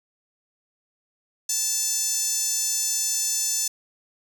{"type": "tone with high-pass filter", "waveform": "sawtooth", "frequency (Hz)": 881, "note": "A5", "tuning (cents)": 2, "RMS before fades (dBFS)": -25, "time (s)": [1.49, 3.68], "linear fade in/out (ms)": 5, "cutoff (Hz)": 6500, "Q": 3.5, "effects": []}